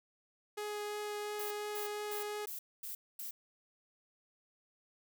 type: tone with vibrato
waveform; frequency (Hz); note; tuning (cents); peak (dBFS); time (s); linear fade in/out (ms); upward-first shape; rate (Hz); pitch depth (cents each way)
sawtooth; 417.4; G#4; +9; -34; 0.57-2.46; 10; triangle; 2.9; 8
type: noise bursts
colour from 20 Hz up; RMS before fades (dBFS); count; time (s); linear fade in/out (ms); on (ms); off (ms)
violet; -43; 6; 1.39-3.31; 5; 120; 240
effects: none